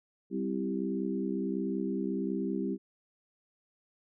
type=harmonic tone with a mistuned harmonic; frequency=65.41 Hz; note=C2; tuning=in tune; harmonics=3 / 4 / 5 / 6; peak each=-34 / -35 / -36 / -37 dBFS; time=0.3-2.78 s; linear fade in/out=50 ms; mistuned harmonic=5; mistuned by=+21 cents; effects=none